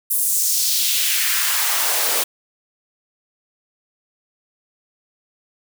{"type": "noise with high-pass filter sweep", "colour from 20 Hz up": "white", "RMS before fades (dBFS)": -19, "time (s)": [0.1, 2.24], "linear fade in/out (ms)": 10, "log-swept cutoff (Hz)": [11000, 400], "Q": 1.6, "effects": []}